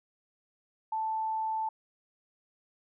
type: tone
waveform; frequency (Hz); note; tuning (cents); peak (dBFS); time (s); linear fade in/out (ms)
sine; 880; A5; 0; -29; 0.92-1.69; 5
effects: none